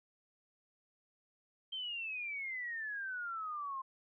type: exponential sweep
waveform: sine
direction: down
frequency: 3157 to 1046.5 Hz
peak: -38 dBFS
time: 1.72-3.82 s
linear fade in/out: 10 ms
effects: none